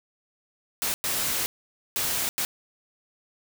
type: noise bursts at uneven times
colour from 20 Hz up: white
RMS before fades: -27 dBFS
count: 4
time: 0.82-0.94 / 1.04-1.46 / 1.96-2.29 / 2.38-2.45 s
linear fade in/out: 0 ms
effects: none